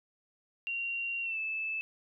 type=tone with pitch glide; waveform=sine; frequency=2758 to 2624 Hz; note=F7 to E7; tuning=-22 to -9 cents; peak=-32 dBFS; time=0.67-1.81 s; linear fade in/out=0 ms; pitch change=-87 cents; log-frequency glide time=1.22-1.38 s; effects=none